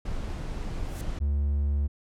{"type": "noise", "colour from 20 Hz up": "brown", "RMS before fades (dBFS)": -32, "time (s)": [0.05, 1.19], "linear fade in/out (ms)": 5}
{"type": "noise with exponential growth", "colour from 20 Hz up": "violet", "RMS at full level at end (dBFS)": -35, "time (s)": [0.74, 1.01], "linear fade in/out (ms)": 0, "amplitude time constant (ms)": 58}
{"type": "tone", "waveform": "triangle", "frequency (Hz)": 71.6, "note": "D2", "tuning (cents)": -43, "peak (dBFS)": -21, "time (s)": [1.2, 1.88], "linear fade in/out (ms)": 20}
{"effects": ["low-pass 9000 Hz 12 dB/octave"]}